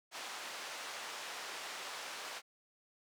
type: band-pass noise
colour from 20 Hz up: pink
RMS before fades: -45 dBFS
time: 0.11-2.42 s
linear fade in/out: 50 ms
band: 740 to 6800 Hz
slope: 12 dB/octave
effects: none